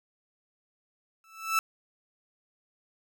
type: tone with exponential growth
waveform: 30% pulse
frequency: 1318.5 Hz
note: E6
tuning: in tune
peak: -18 dBFS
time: 1.24-1.59 s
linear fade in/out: 1 ms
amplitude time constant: 76 ms
effects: none